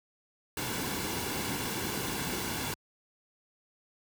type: noise with comb filter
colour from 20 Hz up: pink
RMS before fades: -34 dBFS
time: 0.57-2.74 s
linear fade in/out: 2 ms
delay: 1.6 ms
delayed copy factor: -0.5
effects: high-pass 60 Hz 12 dB/octave